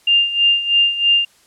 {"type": "tone with tremolo", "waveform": "sine", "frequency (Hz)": 2800, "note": "F7", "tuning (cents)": 4, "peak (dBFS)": -9, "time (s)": [0.07, 1.25], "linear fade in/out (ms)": 5, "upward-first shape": "sine", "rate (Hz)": 3.1, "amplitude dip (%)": 75, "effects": ["white hiss -53 dBFS RMS until 1.46 s", "low-pass 10000 Hz 12 dB/octave"]}